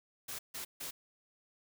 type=noise bursts; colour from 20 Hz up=white; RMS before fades=-42 dBFS; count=3; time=0.28-0.91 s; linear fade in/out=10 ms; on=110 ms; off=150 ms; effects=none